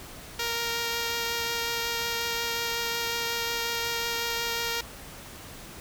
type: tone with vibrato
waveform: 5% pulse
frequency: 466.2 Hz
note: A#4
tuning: in tune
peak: -16 dBFS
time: 0.39-4.81 s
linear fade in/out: 5 ms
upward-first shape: triangle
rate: 5.5 Hz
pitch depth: 10 cents each way
effects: pink hiss -44 dBFS RMS until 5.8 s